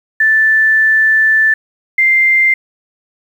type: tone pair in turn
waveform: sine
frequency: 1760 / 2093 Hz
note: A6 / C7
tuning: 0 / 0 cents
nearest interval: minor third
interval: 300 cents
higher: second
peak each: -7 dBFS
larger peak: neither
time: 0.2-1.54 / 1.98-2.54 s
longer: first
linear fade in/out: 5 ms
effects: 7-bit